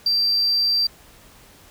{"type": "tone with ADSR envelope", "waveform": "sine", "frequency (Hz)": 4699, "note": "D8", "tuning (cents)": 0, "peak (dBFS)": -13, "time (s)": [0.06, 0.87], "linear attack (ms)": 5, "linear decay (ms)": 22, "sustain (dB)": -2, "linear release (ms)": 5, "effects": ["tanh soft clip ceiling -14 dBFS", "pink hiss -49 dBFS RMS until 1.7 s"]}